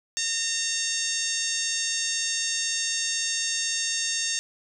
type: harmonic tone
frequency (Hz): 914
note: A#5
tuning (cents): -34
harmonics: 2 / 3 / 4 / 5 / 6 / 7 / 8 / 9 / 10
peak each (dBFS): -35 / -36 / -33 / -35 / -33 / -29 / -35 / -39 / -42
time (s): 0.17-4.39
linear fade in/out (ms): 0
effects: none